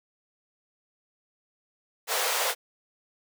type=high-pass noise; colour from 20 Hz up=pink; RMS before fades=-27 dBFS; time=2.07-2.55 s; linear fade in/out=50 ms; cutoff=460 Hz; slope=48 dB/octave; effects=none